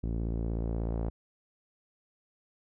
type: tone with low-pass filter sweep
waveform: sawtooth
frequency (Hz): 56.5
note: A1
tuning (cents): +47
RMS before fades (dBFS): -32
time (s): 0.03-1.1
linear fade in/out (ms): 10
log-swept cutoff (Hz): 310 to 680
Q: 1.1
effects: none